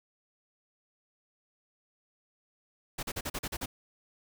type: noise bursts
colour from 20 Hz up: pink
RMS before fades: -35 dBFS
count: 8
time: 2.98-3.66 s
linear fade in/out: 10 ms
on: 50 ms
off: 40 ms
effects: none